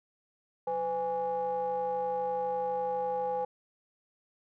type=ring-modulated tone; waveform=triangle; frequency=160 Hz; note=D#3; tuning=49 cents sharp; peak=-24 dBFS; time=0.67-3.45 s; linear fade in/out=5 ms; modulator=666 Hz; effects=none